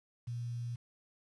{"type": "tone with quantisation", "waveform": "sine", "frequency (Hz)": 119.4, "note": "A#2", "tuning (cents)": 42, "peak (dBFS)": -36, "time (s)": [0.27, 0.76], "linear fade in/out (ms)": 10, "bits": 10, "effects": ["resampled to 24000 Hz"]}